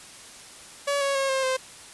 sawtooth tone with pitch steps, 567 / 555 / 543.3 / 531.8 / 520.5 Hz, C#5 / C#5 / C#5 / C5 / C5, +39 / +2 / -35 / +28 / -9 cents, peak -19 dBFS, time 0.87-1.57 s, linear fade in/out 10 ms, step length 140 ms, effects white hiss -45 dBFS RMS until 1.93 s + resampled to 24000 Hz

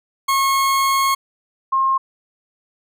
40% pulse / sine tone pair in turn, 1088 / 1068.1 Hz, C#6 / C6, -33 / +35 cents, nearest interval unison, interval 32 cents, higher first, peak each -14 dBFS, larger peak neither, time 0.28-1.15 / 1.72-1.98 s, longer first, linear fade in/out 10 ms, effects none

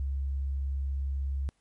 sine tone, 68.3 Hz, C#2, 25 cents flat, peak -28 dBFS, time 0-1.49 s, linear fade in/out 0 ms, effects pink hiss -73 dBFS RMS until 1.6 s + MP3 48 kbps

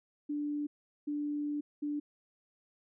sine tone bursts at uneven times, 293.7 Hz, D4, in tune, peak -32 dBFS, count 3, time 0.29-0.67 / 1.07-1.61 / 1.82-2 s, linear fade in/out 10 ms, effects none

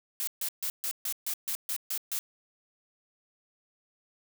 blue noise bursts, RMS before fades -32 dBFS, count 10, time 0.2-2.19 s, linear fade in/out 0 ms, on 73 ms, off 140 ms, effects none

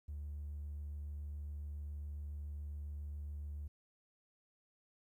triangle tone with vibrato, 73.42 Hz, D2, in tune, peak -38 dBFS, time 0.08-3.68 s, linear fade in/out 10 ms, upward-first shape triangle, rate 7.2 Hz, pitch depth 11 cents each way, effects tanh soft clip ceiling -38 dBFS + 13-bit

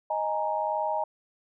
sine chord, D# suspended fourth, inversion none, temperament equal, 622.3 / 830.6 / 932.3 Hz, D#5 / G#5 / A#5, 0 / 0 / 0 cents, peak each -30 dBFS, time 0.1-1.04 s, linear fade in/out 5 ms, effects none

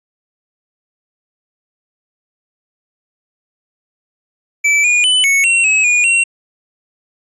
square tone with pitch steps, 2313 / 2442 / 3003 / 2210 / 2730 / 2567 / 2445 / 2736 Hz, D7 / D#7 / F#7 / C#7 / F7 / E7 / D#7 / F7, -27 / -33 / +25 / -6 / -40 / -47 / -31 / -36 cents, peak -10 dBFS, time 4.64-6.24 s, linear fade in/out 10 ms, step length 200 ms, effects resampled to 24000 Hz

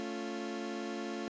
30% pulse chord, A augmented, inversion none, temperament equal, 220 / 277.2 / 349.2 Hz, A3 / C#4 / E#4, 0 / 0 / 0 cents, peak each -38 / -40 / -38 dBFS, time 0-1.28 s, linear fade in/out 0 ms, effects resampled to 16000 Hz

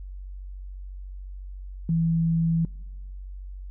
sine tone, 164.81 Hz, E3, in tune, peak -20 dBFS, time 1.89-2.65 s, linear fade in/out 2 ms, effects noise-tail reverb RT60 0.9 s tail -23 dB re dry + added 47 Hz sine -35 dBFS peak until 3.7 s

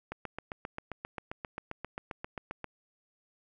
click train, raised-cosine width 0.5 ms, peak -22 dBFS, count 20, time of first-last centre 0.12-2.643 s, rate 7.53 Hz, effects none

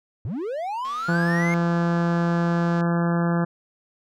triangle linear sweep, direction up, 86.4 to 2153 Hz, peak -24 dBFS, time 0.25-1.54 s, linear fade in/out 0 ms
click train, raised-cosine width 0.2 ms, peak -28 dBFS, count 477, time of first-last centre 0.85-2.809 s, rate 243 Hz
harmonic tone, 170.6 Hz, F3, 40 cents flat, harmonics 1 / 2 / 3 / 4 / 5 / 6 / 7 / 8 / 9 / 10, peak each -20 / -29 / -31 / -33 / -35 / -37 / -35 / -37 / -37 / -38 dBFS, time 1.08-3.45 s, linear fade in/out 10 ms
effects none

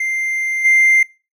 triangle tone with level steps, 2093 Hz, C7, in tune, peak -15 / -6 dBFS, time 0-1.03 s, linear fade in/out 5 ms, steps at 0.64 s, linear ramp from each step 20 ms, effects noise-tail reverb RT60 0.3 s tail -24 dB re dry + tanh soft clip ceiling -3 dBFS

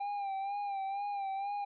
triangle tone with vibrato, 796 Hz, G5, 26 cents sharp, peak -32 dBFS, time 0-1.65 s, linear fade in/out 10 ms, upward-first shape sine, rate 2.1 Hz, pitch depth 50 cents each way, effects resampled to 11025 Hz

